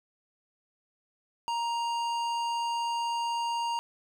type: tone with hard clipping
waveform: triangle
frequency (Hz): 936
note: A#5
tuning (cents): +7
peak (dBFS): -30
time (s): 1.48-3.79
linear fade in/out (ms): 0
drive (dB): 17
effects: none